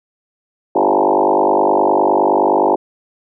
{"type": "tone with frequency modulation", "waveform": "sine", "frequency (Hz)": 622.3, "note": "D#5", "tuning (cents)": 0, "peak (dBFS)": -10, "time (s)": [0.75, 2.76], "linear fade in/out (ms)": 10, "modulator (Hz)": 49.7, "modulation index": 6.3, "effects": []}